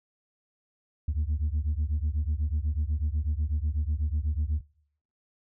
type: beating tone pair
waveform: sine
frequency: 72 / 80.1 Hz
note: D2 / E2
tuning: -34 / -49 cents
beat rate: 8.1 Hz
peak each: -26 / -27 dBFS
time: 1.08-4.61 s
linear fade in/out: 5 ms
effects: noise-tail reverb RT60 0.6 s tail -22 dB re dry + tanh soft clip ceiling -22 dBFS

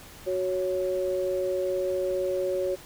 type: tone pair together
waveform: sine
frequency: 370 / 554.4 Hz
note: F#4 / C#5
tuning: 0 / 0 cents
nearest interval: perfect fifth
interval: 700 cents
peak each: -28 / -27 dBFS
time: 0.26-2.76 s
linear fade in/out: 20 ms
effects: pink hiss -47 dBFS RMS until 2.85 s

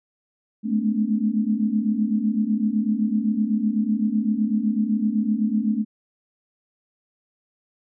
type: tone cluster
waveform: sine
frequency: 209.8 / 217.7 / 248.6 / 286.6 Hz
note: G#3 / A3 / B3 / D4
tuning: +18 / -18 / +12 / -42 cents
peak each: -25 / -21 / -29 / -30 dBFS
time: 0.63-5.85 s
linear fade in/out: 50 ms
effects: none

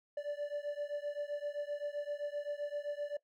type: beating tone pair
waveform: triangle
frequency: 580 / 587.7 Hz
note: D5 / D5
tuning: -22 / +1 cents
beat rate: 7.7 Hz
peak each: -37 / -38 dBFS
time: 0.17-3.17 s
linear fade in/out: 5 ms
effects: noise-tail reverb RT60 0.1 s tail -19 dB re dry

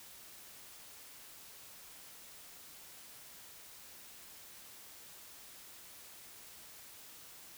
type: silence
effects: white hiss -54 dBFS RMS until 7.57 s

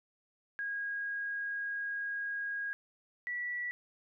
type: tone pair in turn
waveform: sine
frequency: 1638 / 1950.8 Hz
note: G#6 / B6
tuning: -24 / -22 cents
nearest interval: minor third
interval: 302 cents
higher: second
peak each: -34 / -34 dBFS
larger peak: neither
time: 0.59-2.73 / 3.27-3.71 s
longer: first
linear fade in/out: 0 ms
effects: none

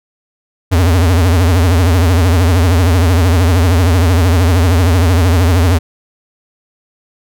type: tone with vibrato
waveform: square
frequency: 87.31 Hz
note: F2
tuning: in tune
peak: -8 dBFS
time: 0.71-5.79 s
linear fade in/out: 20 ms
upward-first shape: triangle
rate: 13 Hz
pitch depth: 190 cents each way
effects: none

